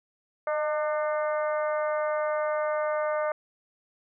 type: harmonic tone with a mistuned harmonic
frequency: 300 Hz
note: D4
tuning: 37 cents sharp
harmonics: 2 / 3 / 4 / 5 / 6 / 7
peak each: -26 / -36 / -33 / -38 / -44 / -43 dBFS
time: 0.47-3.32 s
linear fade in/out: 2 ms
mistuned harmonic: 2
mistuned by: +30 cents
effects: none